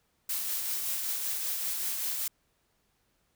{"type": "noise with tremolo", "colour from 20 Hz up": "blue", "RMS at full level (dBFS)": -31, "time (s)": [0.29, 2.28], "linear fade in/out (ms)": 5, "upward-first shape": "triangle", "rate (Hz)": 5.2, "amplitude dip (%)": 35, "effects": ["pink hiss -73 dBFS RMS until 3.35 s"]}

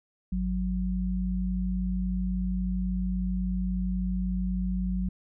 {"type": "tone pair together", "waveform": "sine", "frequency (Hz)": [51.82, 184.5], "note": ["G#1", "F#3"], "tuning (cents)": [-3, -5], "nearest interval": "octave + minor seventh", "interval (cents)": 2198, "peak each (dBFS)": [-29, -28], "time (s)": [0.32, 5.09], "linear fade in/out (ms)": 5, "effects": []}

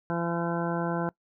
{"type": "harmonic tone", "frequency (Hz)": 170, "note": "F3", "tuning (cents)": -46, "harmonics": [1, 2, 3, 4, 5, 6, 8, 9], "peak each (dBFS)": [-30, -33, -35, -36, -37, -38, -39, -40], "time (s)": [0.1, 1.09], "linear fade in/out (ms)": 0, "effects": ["noise-tail reverb RT60 0.1 s tail -23 dB re dry"]}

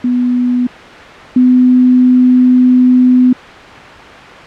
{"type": "tone pair in turn", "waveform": "sine", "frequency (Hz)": [246.9, 251.7], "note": ["B3", "B3"], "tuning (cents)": [0, 33], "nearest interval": "unison", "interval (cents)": 33, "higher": "second", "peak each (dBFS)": [-9, -4], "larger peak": "second", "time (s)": [[0.04, 0.67], [1.36, 3.33]], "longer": "second", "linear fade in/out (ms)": 5, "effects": ["white hiss -30 dBFS RMS until 4.46 s", "low-pass 2000 Hz 12 dB/octave"]}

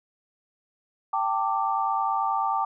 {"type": "chord", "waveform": "sine", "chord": "G suspended second", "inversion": "none", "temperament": "equal with one note detuned", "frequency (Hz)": [784, 893.3, 1174.7], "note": ["G5", "A5", "D6"], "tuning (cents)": [0, 26, 0], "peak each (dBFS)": -27, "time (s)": [1.13, 2.65], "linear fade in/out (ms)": 5, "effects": []}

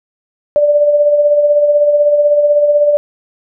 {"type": "tone with tremolo", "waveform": "sine", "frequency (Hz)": 587.3, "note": "D5", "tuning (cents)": 0, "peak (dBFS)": -5, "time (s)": [0.56, 2.97], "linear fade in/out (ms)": 0, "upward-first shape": "sine", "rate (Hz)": 16, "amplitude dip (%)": 45, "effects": []}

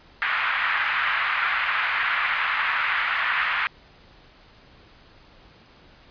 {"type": "band-pass noise", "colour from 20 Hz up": "pink", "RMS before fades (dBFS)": -24, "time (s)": [0.22, 3.67], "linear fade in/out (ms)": 0, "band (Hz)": [1200, 2400], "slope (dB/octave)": 24, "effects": ["pink hiss -52 dBFS RMS until 6.1 s", "resampled to 11025 Hz"]}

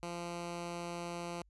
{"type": "tone", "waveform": "10% pulse", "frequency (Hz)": 172.5, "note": "F3", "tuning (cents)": -21, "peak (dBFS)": -31, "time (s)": [0.03, 1.42], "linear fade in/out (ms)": 0, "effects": ["added 50 Hz sine -63 dBFS peak until 1.49 s", "resampled to 24000 Hz"]}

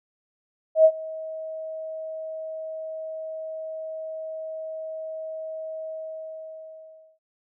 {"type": "tone with ADSR envelope", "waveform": "sine", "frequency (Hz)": 636, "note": "D#5", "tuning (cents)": 38, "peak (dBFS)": -9, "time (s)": [0.75, 7.19], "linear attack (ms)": 97, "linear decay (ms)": 63, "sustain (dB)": -22, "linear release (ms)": 1300, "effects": []}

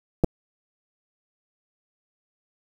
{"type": "clicks", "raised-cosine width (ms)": 2, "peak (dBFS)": -6, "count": 2, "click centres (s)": [0.238, 0.244], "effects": ["7-bit"]}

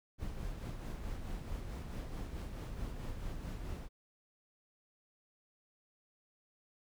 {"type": "noise with tremolo", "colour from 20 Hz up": "brown", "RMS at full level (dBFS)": -40, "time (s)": [0.18, 3.89], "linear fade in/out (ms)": 50, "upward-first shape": "sine", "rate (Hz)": 4.6, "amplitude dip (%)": 40, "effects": []}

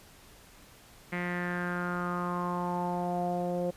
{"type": "tone with low-pass filter sweep", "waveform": "sawtooth", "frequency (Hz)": 176.8, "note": "F3", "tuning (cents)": 22, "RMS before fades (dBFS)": -32, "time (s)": [1.12, 3.71], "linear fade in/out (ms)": 10, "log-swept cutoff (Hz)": [2100, 560], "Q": 5.7, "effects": ["pink hiss -55 dBFS RMS until 3.76 s", "resampled to 32000 Hz"]}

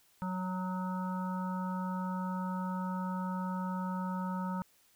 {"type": "harmonic tone with a mistuned harmonic", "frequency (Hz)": 185, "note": "F#3", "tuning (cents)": 0, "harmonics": [1, 3, 5, 7, 8], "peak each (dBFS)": [-34, -47, -40, -44, -52], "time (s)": [0.22, 4.62], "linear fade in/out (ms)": 0, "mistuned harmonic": 7, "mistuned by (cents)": -25, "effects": ["white hiss -67 dBFS RMS until 4.95 s"]}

